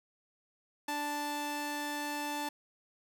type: tone pair together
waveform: sawtooth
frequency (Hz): 293.5 / 880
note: D4 / A5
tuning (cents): -1 / 0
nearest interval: octave + perfect fifth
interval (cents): 1901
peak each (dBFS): -35 / -32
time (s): 0.88-2.49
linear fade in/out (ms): 5
effects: none